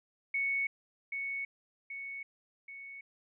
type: tone with echo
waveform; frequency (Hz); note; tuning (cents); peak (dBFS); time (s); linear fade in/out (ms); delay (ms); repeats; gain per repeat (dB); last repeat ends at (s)
sine; 2217; C#7; 0; -29; 0.34-0.67; 5; 780; 3; -5; 3.01
effects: none